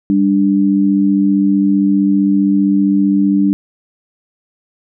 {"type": "tone pair together", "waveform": "sine", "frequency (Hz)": [198.36, 293.7], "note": ["G3", "D4"], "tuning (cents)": [21, 0], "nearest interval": "perfect fifth", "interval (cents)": 679, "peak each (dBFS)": -12, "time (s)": [0.1, 3.53], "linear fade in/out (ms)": 0, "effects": []}